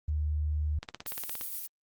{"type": "tone", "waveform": "sine", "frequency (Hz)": 75.5, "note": "D2", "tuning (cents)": 48, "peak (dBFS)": -27, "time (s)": [0.08, 0.79], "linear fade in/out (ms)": 5}
{"type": "click train", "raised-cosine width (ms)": 0.2, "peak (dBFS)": -21, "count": 11, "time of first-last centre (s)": [0.83, 1.411], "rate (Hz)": 17.2}
{"type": "noise with tremolo", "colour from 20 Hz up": "violet", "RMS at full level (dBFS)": -35, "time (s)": [1.06, 1.67], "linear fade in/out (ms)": 10, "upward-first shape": "triangle", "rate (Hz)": 8.5, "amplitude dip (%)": 45}
{"effects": ["Opus 24 kbps"]}